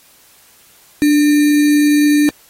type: tone with sample-and-hold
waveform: sine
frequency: 294.7 Hz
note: D4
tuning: 6 cents sharp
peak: -8 dBFS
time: 1.02-2.29 s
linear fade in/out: 0 ms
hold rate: 2100 Hz
effects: white hiss -48 dBFS RMS until 2.49 s + AAC 48 kbps